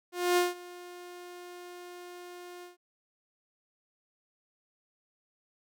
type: tone with ADSR envelope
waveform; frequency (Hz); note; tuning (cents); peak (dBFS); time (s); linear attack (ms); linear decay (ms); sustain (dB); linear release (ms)
sawtooth; 355.1; F4; +29; -18; 0.12-2.77; 250; 170; -22; 140
effects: none